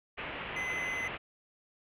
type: low-pass noise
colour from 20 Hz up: white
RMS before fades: -40 dBFS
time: 0.17-1.18 s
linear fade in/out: 20 ms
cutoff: 2900 Hz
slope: 48 dB/octave
type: tone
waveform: triangle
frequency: 2037 Hz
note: C7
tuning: 47 cents flat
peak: -32 dBFS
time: 0.56-1.08 s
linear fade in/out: 5 ms
effects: none